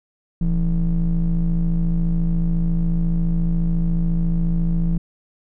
triangle ring-modulated tone, 71 Hz, C#2, 42 cents sharp, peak -11 dBFS, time 0.41-4.98 s, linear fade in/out 5 ms, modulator 98.1 Hz, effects none

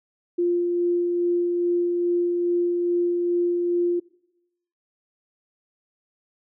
sine tone with tremolo, 349.2 Hz, F4, in tune, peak -18 dBFS, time 0.38-4 s, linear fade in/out 10 ms, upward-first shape sine, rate 2.4 Hz, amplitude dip 25%, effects noise-tail reverb RT60 0.9 s tail -22 dB re dry

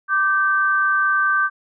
sine tone pair together, 1177 / 1552.2 Hz, D6 / G6, +3 / -18 cents, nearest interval perfect fourth, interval 479 cents, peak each -19 / -17 dBFS, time 0.08-1.5 s, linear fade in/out 50 ms, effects none

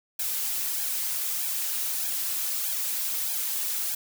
blue noise with flanger, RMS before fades -29 dBFS, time 0.19-3.95 s, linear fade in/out 5 ms, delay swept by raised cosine 1.2 to 4.9 ms, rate 1.6 Hz, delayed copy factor +0.9, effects none

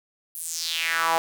sawtooth tone with high-pass filter sweep, 164.81 Hz, E3, in tune, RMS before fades -26 dBFS, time 0.35-1.18 s, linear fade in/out 0 ms, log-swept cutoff 12000 to 750 Hz, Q 3.5, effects none

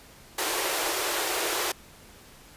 pink high-pass noise, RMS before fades -28 dBFS, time 0.38-1.72 s, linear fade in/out 5 ms, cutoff 320 Hz, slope 96 dB/octave, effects pink hiss -51 dBFS RMS until 2.56 s + resampled to 32000 Hz

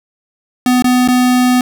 square tone with dropouts, 250 Hz, B3, 21 cents sharp, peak -9 dBFS, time 0.66-1.61 s, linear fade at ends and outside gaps 2 ms, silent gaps 0.823-0.843 / 1.077-1.085 s, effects none

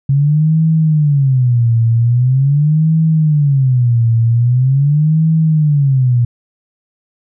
sine tone with vibrato, 135.8 Hz, C#3, 35 cents flat, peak -8 dBFS, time 0.09-6.25 s, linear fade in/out 5 ms, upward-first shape sine, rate 0.43 Hz, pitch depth 290 cents each way, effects none

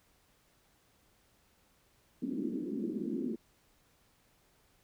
white band-pass noise, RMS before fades -36 dBFS, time 2.22-3.36 s, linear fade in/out 10 ms, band 200 to 350 Hz, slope 48 dB/octave, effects pink hiss -69 dBFS RMS until 4.83 s

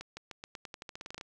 accelerating click train, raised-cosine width 0.2 ms, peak -25 dBFS, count 16, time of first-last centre 0.01-1.211 s, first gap 160 ms, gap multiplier 0.89, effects none

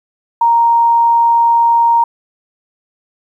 sine tone, 932.3 Hz, A#5, in tune, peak -7 dBFS, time 0.41-2.04 s, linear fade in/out 5 ms, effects 8-bit

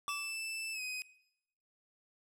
square tone with exponential decay, 1155 Hz, D6, 29 cents flat, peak -34 dBFS, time 0.08-0.37 s, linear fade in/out 0 ms, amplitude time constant 63 ms
sawtooth tone with pitch glide, 2644 to 2510 Hz, E7 to D#7, +5 to +15 cents, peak -35 dBFS, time 0.09-1.02 s, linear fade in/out 0 ms, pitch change -90 cents, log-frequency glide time 0.73-0.81 s
effects noise-tail reverb RT60 0.8 s tail -19 dB re dry + low-pass 12000 Hz 12 dB/octave

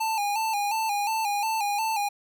square tone with vibrato, 851 Hz, G#5, 42 cents sharp, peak -25 dBFS, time 0-2.09 s, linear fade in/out 10 ms, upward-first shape square, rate 2.8 Hz, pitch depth 71 cents each way, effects none

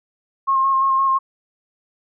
sine tone with vibrato, 1074 Hz, C6, 45 cents sharp, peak -14 dBFS, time 0.47-1.19 s, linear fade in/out 20 ms, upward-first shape square, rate 5.8 Hz, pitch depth 16 cents each way, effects none

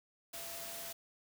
sine tone in noise, 674 Hz, E5, 38 cents sharp, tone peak -51 dBFS, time 0.33-0.93 s, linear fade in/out 10 ms, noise white, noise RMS -45 dBFS, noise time 0.33-0.93 s, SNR -9 dB, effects none

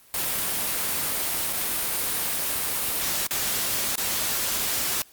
white noise with dropouts, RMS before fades -26 dBFS, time 0.14-5.02 s, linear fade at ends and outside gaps 1 ms, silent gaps 1.528-1.531 / 3.268-3.309 / 3.956-3.979 s, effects white hiss -54 dBFS RMS until 5.12 s + Opus 32 kbps

